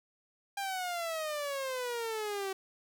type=exponential sweep; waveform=sawtooth; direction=down; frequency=804 to 380 Hz; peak=-30 dBFS; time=0.57-2.53 s; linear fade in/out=5 ms; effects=none